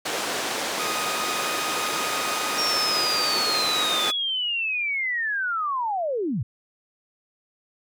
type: band-pass noise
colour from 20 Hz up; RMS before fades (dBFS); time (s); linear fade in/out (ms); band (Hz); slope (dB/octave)
pink; -28; 0.05-4.11; 10; 390 to 8200; 12
type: tone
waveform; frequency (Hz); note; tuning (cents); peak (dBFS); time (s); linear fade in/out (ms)
sawtooth; 1244.5; D#6; 0; -25; 0.79-4.12; 10
type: linear sweep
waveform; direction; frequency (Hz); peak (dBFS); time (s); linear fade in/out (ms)
sine; down; 5588 to 92.5; -23; 2.58-6.43; 5
effects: none